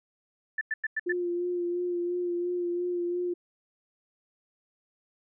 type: tone bursts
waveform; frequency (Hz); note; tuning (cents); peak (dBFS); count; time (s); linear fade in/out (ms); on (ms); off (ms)
sine; 1760; A6; 0; -26; 5; 0.58-1.124; 5; 32; 96
type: tone with vibrato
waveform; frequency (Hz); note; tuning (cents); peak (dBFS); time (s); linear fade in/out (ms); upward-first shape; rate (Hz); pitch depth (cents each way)
sine; 351.9; F4; +13; -27; 1.06-3.34; 10; sine; 2.9; 23
effects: none